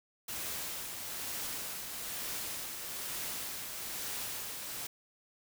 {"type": "noise with tremolo", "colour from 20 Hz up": "white", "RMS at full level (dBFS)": -38, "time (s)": [0.28, 4.87], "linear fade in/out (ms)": 5, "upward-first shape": "triangle", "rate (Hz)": 1.1, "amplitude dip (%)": 40, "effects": []}